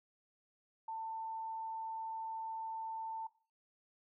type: tone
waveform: sine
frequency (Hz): 893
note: A5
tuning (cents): +25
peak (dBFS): -39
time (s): 0.88-3.27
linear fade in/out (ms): 5
effects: noise-tail reverb RT60 0.4 s tail -18 dB re dry